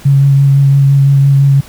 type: tone with vibrato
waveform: sine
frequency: 138.59 Hz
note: C#3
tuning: in tune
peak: -4 dBFS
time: 0.05-1.61 s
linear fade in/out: 10 ms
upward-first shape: sine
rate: 5.9 Hz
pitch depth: 14 cents each way
effects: pink hiss -36 dBFS RMS until 1.68 s